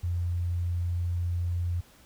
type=tone; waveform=sine; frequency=87.31 Hz; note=F2; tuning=in tune; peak=-26 dBFS; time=0.03-1.81 s; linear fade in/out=10 ms; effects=pink hiss -57 dBFS RMS until 2.05 s